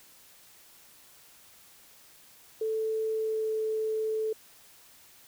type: tone with pitch glide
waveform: sine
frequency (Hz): 440 to 437.2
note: A4 to A4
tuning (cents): 0 to -11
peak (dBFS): -27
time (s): 2.61-4.33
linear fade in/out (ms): 5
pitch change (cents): -11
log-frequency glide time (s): 3.12-3.52
effects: white hiss -56 dBFS RMS until 5.27 s